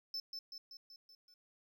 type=tone with echo; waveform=triangle; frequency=5274 Hz; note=E8; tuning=in tune; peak=-37 dBFS; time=0.14-0.2 s; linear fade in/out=2 ms; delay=190 ms; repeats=6; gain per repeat=-4 dB; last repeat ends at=1.34 s; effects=13-bit